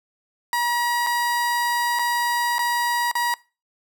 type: tone with dropouts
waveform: 30% pulse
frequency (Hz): 958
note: A#5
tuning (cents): +47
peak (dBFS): -17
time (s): 0.53-3.34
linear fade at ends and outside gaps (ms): 1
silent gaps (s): 1.065-1.069 / 1.989-1.993 / 2.583-2.591 / 3.114-3.153
effects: noise-tail reverb RT60 0.3 s tail -22 dB re dry